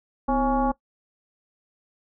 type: tone with frequency modulation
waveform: sine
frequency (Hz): 543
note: C#5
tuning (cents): -36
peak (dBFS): -19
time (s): 0.28-0.72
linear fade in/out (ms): 10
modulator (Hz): 289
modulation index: 1.7
effects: noise-tail reverb RT60 0.1 s tail -19 dB re dry